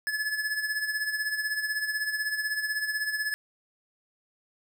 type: tone with tremolo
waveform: square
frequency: 1716 Hz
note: A6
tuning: 44 cents flat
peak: -26 dBFS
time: 0.07-3.34 s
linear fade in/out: 0 ms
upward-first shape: sine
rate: 16 Hz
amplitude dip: 60%
effects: none